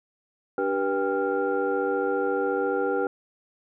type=tone cluster; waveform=sine; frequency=292.1 / 390.6 / 485 / 797 / 1391 Hz; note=D4 / G4 / B4 / G5 / F6; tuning=-9 / -6 / -31 / +28 / -7 cents; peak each=-31 / -27 / -26 / -31 / -32 dBFS; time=0.58-3.07 s; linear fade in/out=2 ms; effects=tanh soft clip ceiling -13 dBFS